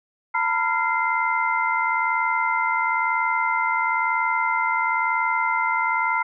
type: tone cluster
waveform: sine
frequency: 908 / 989 / 1383 / 2080 Hz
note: A#5 / B5 / F6 / C7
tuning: -46 / +2 / -17 / -11 cents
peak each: -25 dBFS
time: 0.34-6.23 s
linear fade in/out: 10 ms
effects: none